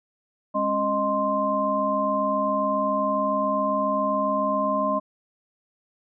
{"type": "tone cluster", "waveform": "sine", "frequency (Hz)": [205.3, 272.6, 619, 1047], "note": ["G#3", "C#4", "D#5", "C6"], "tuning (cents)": [-20, -29, -9, 1], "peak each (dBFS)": [-30, -30, -25, -24], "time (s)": [0.54, 5], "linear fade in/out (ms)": 20, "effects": []}